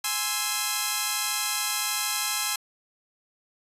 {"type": "chord", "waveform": "5% pulse", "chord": "Ab augmented", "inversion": "none", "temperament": "equal", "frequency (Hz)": [830.6, 1046.5, 1318.5], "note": ["Ab5", "C6", "E6"], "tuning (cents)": [0, 0, 0], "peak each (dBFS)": -18, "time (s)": [0.04, 2.56], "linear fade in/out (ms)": 5, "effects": ["resampled to 32000 Hz"]}